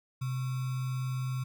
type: tone with sample-and-hold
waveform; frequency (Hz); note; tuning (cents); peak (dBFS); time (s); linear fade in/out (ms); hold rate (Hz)
sine; 128.9; C3; -26; -30; 0.21-1.44; 10; 1225
effects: none